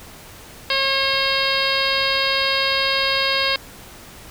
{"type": "harmonic tone with a mistuned harmonic", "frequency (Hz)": 542, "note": "C#5", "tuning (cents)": -39, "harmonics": [1, 2, 3, 4, 5, 6, 7, 8, 9], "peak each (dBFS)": [-26, -26, -26, -26, -26, -26, -26, -26, -26], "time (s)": [0.7, 3.56], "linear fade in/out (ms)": 2, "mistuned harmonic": 6, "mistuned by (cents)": -33, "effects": ["pink hiss -41 dBFS RMS until 4.3 s"]}